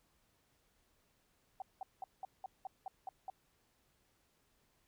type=tone bursts; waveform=sine; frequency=763 Hz; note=G5; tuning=47 cents flat; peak=-40 dBFS; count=9; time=1.6-3.3 s; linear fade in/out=2 ms; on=20 ms; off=190 ms; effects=pink hiss -75 dBFS RMS until 4.87 s